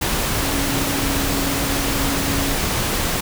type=tone in noise; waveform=sine; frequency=277.2 Hz; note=C#4; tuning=in tune; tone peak=-25 dBFS; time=0.42-2.54 s; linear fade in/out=10 ms; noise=pink; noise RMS=-21 dBFS; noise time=0.01-3.21 s; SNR=-7 dB; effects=none